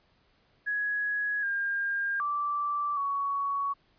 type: tone with pitch steps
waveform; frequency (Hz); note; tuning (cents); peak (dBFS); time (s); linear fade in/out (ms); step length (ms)
sine; 1672 / 1608 / 1167 / 1120; G#6 / G6 / D6 / C#6; +11 / +44 / -11 / +18; -27; 0.66-3.74; 20; 770
effects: pink hiss -67 dBFS RMS until 3.98 s + resampled to 11025 Hz